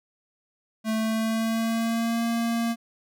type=tone with pitch glide; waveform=square; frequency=220 to 231.6 Hz; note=A3 to A#3; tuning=0 to -11 cents; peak=-24 dBFS; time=0.84-2.76 s; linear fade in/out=50 ms; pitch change=+89 cents; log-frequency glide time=0.94-2.24 s; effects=none